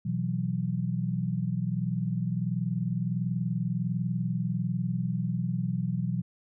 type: chord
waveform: sine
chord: B suspended fourth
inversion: none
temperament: equal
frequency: 123.47 / 164.81 / 185 Hz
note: B2 / E3 / F#3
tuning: 0 / 0 / 0 cents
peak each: -31 dBFS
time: 0.05-6.22 s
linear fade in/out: 10 ms
effects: none